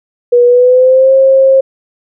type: tone with pitch glide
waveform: sine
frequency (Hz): 484.5 to 534.5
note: B4 to C5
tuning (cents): -33 to +37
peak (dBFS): -3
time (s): 0.32-1.61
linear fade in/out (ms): 10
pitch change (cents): +170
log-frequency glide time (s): 0.45-1.13
effects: none